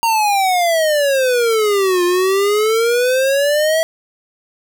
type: exponential two-way sweep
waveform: square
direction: down then up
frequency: 932.3 to 350 to 655 Hz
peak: -13 dBFS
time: 0.03-3.83 s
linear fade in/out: 0 ms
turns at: 2.04 s
effects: none